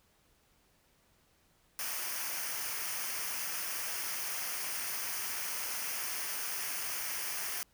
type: noise with comb filter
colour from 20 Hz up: white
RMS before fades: -37 dBFS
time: 1.79-7.63 s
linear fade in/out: 0 ms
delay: 0.26 ms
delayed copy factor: -0.65
effects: pink hiss -69 dBFS RMS until 7.73 s